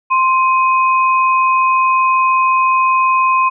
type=tone pair together; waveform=sine; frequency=1046.5 / 2519 Hz; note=C6 / D#7; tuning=0 / +21 cents; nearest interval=octave + minor third; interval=1521 cents; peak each=-10 / -19 dBFS; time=0.1-3.5 s; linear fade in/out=20 ms; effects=none